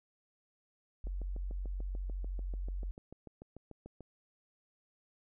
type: tone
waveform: sine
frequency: 46.25 Hz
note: F#1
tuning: in tune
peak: -35 dBFS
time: 1.04-2.91 s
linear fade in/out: 0 ms
type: click train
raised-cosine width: 2 ms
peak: -35 dBFS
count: 21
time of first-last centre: 1.07-4.007 s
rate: 6.81 Hz
effects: none